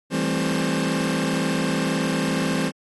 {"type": "chord", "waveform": "sawtooth", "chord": "A minor seventh", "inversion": "second", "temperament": "just", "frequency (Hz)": [165, 198, 220, 264], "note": ["E3", "G3", "A3", "C4"], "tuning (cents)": [2, 18, 0, 16], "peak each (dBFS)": [-22, -23, -25, -21], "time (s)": [0.1, 2.72], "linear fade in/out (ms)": 50, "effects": ["AAC 32 kbps"]}